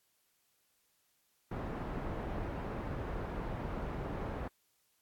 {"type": "low-pass noise", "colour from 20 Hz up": "pink", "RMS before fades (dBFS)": -39, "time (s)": [1.51, 4.48], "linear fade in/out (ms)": 5, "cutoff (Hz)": 1100, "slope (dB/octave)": 12, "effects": ["white hiss -75 dBFS RMS until 5.01 s", "AAC 64 kbps"]}